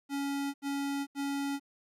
square tone bursts, 280 Hz, C#4, 18 cents sharp, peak -32 dBFS, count 3, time 0.09-1.598 s, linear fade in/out 50 ms, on 450 ms, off 79 ms, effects resampled to 32000 Hz + 12-bit

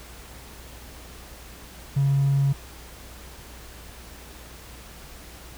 triangle tone with hard clipping, 138.59 Hz, C#3, in tune, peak -18 dBFS, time 1.96-2.53 s, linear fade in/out 10 ms, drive 3 dB, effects added 60 Hz sine -45 dBFS peak until 5.57 s + pink hiss -45 dBFS RMS until 5.57 s

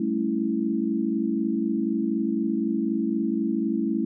sine chord, A dominant seventh, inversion third, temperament equal, 196 / 220 / 277.2 / 329.6 Hz, G3 / A3 / C#4 / E4, 0 / 0 / 0 / 0 cents, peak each -31 / -26 / -29 / -27 dBFS, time 0-4.05 s, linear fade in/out 5 ms, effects none

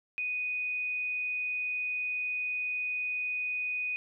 sine tone, 2486 Hz, D#7, 2 cents flat, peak -30 dBFS, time 0.18-3.96 s, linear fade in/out 0 ms, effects none

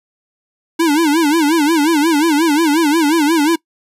square tone with vibrato, 311.1 Hz, D#4, in tune, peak -11 dBFS, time 0.79-3.56 s, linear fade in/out 10 ms, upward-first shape sine, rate 5.6 Hz, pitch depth 150 cents each way, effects noise-tail reverb RT60 0.1 s tail -23 dB re dry + resampled to 32000 Hz

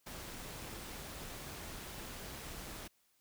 pink noise with amplitude modulation, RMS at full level -45 dBFS, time 0.06-2.88 s, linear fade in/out 10 ms, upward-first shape sine, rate 204 Hz, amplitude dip 35%, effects white hiss -74 dBFS RMS until 3.2 s

